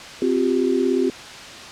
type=chord; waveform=sine; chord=C suspended fourth; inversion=none; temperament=equal with one note detuned; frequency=261.6 / 354.7 / 392 Hz; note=C4 / F4 / G4; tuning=0 / +27 / 0 cents; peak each=-21 dBFS; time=0.22-1.1 s; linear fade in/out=2 ms; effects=white hiss -36 dBFS RMS until 1.71 s + low-pass 5000 Hz 12 dB/octave